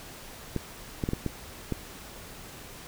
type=clicks; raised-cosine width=3 ms; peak=-15 dBFS; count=6; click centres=0.563 / 1.038 / 1.089 / 1.134 / 1.263 / 1.723 s; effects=pink hiss -45 dBFS RMS until 2.87 s